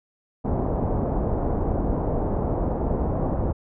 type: low-pass noise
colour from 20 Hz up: pink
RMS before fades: -24 dBFS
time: 0.44-3.53 s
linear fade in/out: 20 ms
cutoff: 820 Hz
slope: 24 dB/octave
effects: none